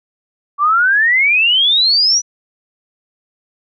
sine exponential sweep, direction up, 1133 to 5970 Hz, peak -9 dBFS, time 0.58-2.22 s, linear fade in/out 50 ms, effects none

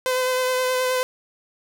sawtooth tone with vibrato, 510 Hz, C5, 44 cents flat, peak -16 dBFS, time 0.06-1.03 s, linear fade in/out 0 ms, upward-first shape sine, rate 9.5 Hz, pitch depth 15 cents each way, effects none

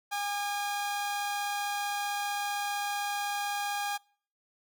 sawtooth tone pair together, 815.2 / 1205 Hz, G#5 / D6, -32 / +44 cents, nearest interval perfect fifth, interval 676 cents, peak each -27 / -38 dBFS, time 0.11-3.98 s, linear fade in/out 20 ms, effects noise-tail reverb RT60 0.5 s tail -26 dB re dry

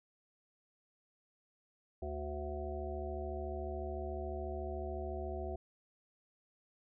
harmonic tone, 73.9 Hz, D2, 11 cents sharp, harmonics 1 / 3 / 5 / 7 / 9 / 10, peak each -41 / -51 / -43 / -51 / -44 / -49 dBFS, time 2.02-5.56 s, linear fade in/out 5 ms, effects none

